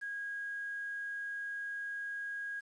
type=tone with quantisation; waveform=sine; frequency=1640 Hz; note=G#6; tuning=22 cents flat; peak=-37 dBFS; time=0.01-2.61 s; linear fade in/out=20 ms; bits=10; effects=resampled to 24000 Hz